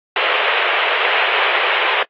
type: band-pass noise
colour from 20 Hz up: white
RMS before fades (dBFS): -17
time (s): 0.16-2.03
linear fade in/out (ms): 2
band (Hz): 410 to 3100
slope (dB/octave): 48
effects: noise-tail reverb RT60 0.1 s tail -23 dB re dry + AAC 32 kbps